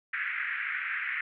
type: band-pass noise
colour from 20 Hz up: pink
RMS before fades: -33 dBFS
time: 0.13-1.21 s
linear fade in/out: 5 ms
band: 1500 to 2300 Hz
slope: 48 dB/octave
effects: none

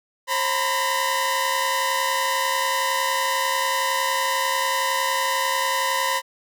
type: tone cluster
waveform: sawtooth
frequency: 536 / 932 / 1003 / 1834 Hz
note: C5 / A#5 / B5 / A#6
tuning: +42 / -1 / +26 / -29 cents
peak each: -25 / -24 / -19 / -27 dBFS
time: 0.27-6.22 s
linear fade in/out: 50 ms
effects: none

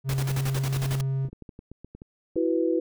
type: tone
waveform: triangle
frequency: 134.5 Hz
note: C3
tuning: 48 cents sharp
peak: -22 dBFS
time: 0.04-1.3 s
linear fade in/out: 50 ms
type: noise with tremolo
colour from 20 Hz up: pink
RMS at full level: -33 dBFS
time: 0.09-1.01 s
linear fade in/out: 2 ms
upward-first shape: square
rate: 11 Hz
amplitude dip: 75%
type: clicks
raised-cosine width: 3 ms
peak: -29 dBFS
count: 11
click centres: 1.251 / 1.287 / 1.33 / 1.423 / 1.492 / 1.591 / 1.716 / 1.846 / 1.95 / 2.019 / 2.358 s
type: chord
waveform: sine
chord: E suspended second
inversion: none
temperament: equal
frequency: 329.6 / 370 / 493.9 Hz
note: E4 / F#4 / B4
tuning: 0 / 0 / 0 cents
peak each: -24 / -27 / -27 dBFS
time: 2.36-2.8 s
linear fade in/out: 5 ms
effects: none

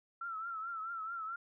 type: tone with vibrato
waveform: sine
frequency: 1337 Hz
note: E6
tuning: 24 cents sharp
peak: -38 dBFS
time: 0.21-1.36 s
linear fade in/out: 5 ms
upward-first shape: triangle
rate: 4.6 Hz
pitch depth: 88 cents each way
effects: none

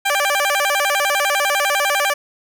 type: tone with vibrato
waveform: 15% pulse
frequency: 679 Hz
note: F5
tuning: 49 cents flat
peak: -9 dBFS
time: 0.05-2.14 s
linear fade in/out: 10 ms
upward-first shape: square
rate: 10 Hz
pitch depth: 270 cents each way
effects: none

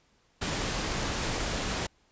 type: noise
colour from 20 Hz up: pink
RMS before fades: -31 dBFS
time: 0.41-1.87 s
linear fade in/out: 10 ms
effects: pink hiss -67 dBFS RMS until 2.11 s + resampled to 16000 Hz

